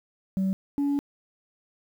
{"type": "tone pair in turn", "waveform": "sine", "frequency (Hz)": [191, 283.9], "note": ["G3", "C#4"], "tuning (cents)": [-45, 41], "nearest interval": "perfect fifth", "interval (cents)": 686, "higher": "second", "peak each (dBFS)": -20, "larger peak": "neither", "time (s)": [[0.37, 0.53], [0.78, 0.99]], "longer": "second", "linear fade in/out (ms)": 0, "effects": ["tanh soft clip ceiling -21 dBFS", "9-bit"]}